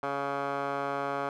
15% pulse tone with band-pass filter, 140 Hz, C#3, 18 cents sharp, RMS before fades -32 dBFS, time 0.03-1.29 s, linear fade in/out 2 ms, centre 940 Hz, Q 4.8, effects none

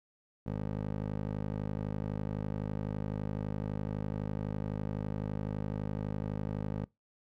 15% pulse tone with band-pass filter, 51.91 Hz, G#1, in tune, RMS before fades -36 dBFS, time 0.46-6.85 s, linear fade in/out 10 ms, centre 270 Hz, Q 0.61, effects noise-tail reverb RT60 0.2 s tail -23 dB re dry

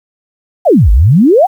sine exponential two-way sweep, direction down then up, 819 to 47.72 to 819 Hz, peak -3 dBFS, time 0.65-1.47 s, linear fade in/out 20 ms, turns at 0.91 s, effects 7-bit

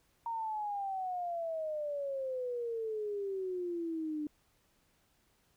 sine exponential sweep, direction down, 932.3 to 296.1 Hz, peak -34 dBFS, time 0.26-4.27 s, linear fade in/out 2 ms, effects pink hiss -72 dBFS RMS until 5.56 s

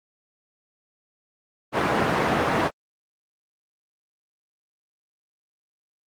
white band-pass noise, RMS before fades -22 dBFS, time 1.72-2.71 s, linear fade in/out 50 ms, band 100 to 1200 Hz, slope 12 dB/octave, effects Opus 24 kbps

